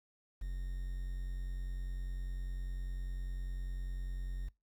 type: tone with quantisation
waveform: triangle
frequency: 45 Hz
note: F#1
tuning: 47 cents flat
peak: -34 dBFS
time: 0.41-4.49 s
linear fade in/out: 10 ms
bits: 10
effects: noise-tail reverb RT60 0.2 s tail -22 dB re dry